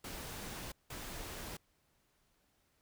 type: noise bursts at uneven times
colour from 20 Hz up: pink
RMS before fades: -45 dBFS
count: 2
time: 0.04-0.72 / 0.9-1.57 s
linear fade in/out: 5 ms
effects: pink hiss -75 dBFS RMS until 2.81 s